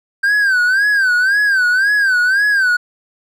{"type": "tone with vibrato", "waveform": "triangle", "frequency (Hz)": 1565, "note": "G6", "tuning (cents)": -3, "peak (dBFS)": -9, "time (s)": [0.23, 2.77], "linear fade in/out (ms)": 10, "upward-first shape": "sine", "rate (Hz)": 1.9, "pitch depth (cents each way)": 130, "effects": []}